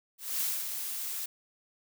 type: noise with ADSR envelope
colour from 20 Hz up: blue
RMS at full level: -30 dBFS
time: 0.18-1.26 s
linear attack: 230 ms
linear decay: 230 ms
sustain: -6 dB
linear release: 5 ms
effects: none